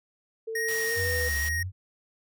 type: tone with pitch glide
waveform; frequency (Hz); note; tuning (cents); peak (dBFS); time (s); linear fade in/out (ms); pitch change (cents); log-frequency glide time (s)
sine; 447.2 to 493.3; A4 to B4; +28 to -2; -31; 0.47-1.29; 10; +170; 0.85-1.1
type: tone with vibrato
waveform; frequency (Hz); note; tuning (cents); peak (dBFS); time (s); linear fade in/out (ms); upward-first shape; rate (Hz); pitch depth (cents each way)
square; 1864.7; A#6; 0; -28; 0.55-1.63; 5; sine; 1.4; 15
type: noise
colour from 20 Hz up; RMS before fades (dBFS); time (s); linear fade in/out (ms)
white; -37; 0.68-1.49; 5
type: linear two-way sweep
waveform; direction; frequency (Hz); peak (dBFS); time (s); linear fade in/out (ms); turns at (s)
sine; down then up; 96.8 to 70 to 96.8; -30; 0.95-1.72; 50; 1.38
effects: none